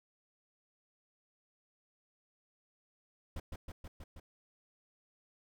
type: noise with echo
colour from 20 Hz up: brown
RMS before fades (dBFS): -39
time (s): 3.36-3.4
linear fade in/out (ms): 5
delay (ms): 160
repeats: 5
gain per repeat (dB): -2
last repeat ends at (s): 4.2
effects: none